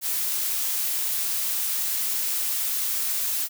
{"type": "noise", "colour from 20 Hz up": "blue", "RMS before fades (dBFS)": -26, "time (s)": [0.01, 3.49], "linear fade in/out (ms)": 50, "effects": []}